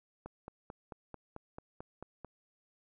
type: click train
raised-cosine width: 1 ms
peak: -30 dBFS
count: 10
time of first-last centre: 0.26-2.247 s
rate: 4.53 Hz
effects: none